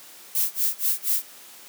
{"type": "noise with tremolo", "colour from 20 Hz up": "violet", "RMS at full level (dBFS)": -21, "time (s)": [0.35, 1.22], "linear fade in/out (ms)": 0, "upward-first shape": "sine", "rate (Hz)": 4.2, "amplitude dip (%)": 100, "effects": ["white hiss -46 dBFS RMS until 1.68 s", "high-pass 200 Hz 12 dB/octave"]}